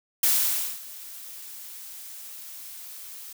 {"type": "noise with ADSR envelope", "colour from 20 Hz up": "blue", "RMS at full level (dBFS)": -20, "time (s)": [0.23, 3.33], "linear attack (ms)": 5, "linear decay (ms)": 550, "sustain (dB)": -21, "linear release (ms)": 6, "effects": []}